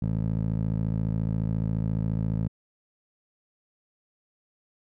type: tone with band-pass filter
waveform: 15% pulse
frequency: 54.4 Hz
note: A1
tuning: 19 cents flat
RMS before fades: -27 dBFS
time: 0.02-2.48 s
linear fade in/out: 5 ms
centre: 150 Hz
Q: 1.2
effects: none